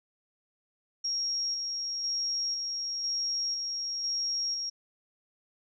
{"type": "tone with tremolo", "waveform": "sine", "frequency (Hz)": 5588, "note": "F8", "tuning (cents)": 0, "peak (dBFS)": -28, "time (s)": [1.04, 4.7], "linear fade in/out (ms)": 10, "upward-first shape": "square", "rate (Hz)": 1, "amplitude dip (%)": 30, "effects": []}